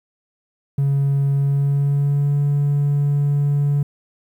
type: tone with pitch glide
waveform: triangle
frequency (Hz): 139.4 to 143.4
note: C#3 to D3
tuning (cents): +10 to -41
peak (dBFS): -12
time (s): 0.78-3.83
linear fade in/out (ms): 5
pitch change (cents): +49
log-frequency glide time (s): 1.34-2.37
effects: tanh soft clip ceiling -10 dBFS + 9-bit